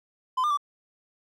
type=tone with pitch steps; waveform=triangle; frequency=1022 / 1203 / 1159 Hz; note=C6 / D6 / D6; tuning=-41 / +41 / -23 cents; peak=-20 dBFS; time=0.37-0.574 s; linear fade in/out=10 ms; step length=68 ms; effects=none